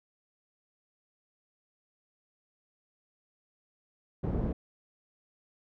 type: low-pass noise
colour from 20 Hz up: pink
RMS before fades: -31 dBFS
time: 4.23-4.53 s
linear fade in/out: 10 ms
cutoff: 420 Hz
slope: 12 dB/octave
effects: none